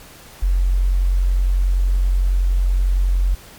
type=tone; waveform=sine; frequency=45.38 Hz; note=F#1; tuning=33 cents flat; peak=-13 dBFS; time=0.42-3.35 s; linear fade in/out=10 ms; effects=pink hiss -42 dBFS RMS until 3.58 s + MP3 96 kbps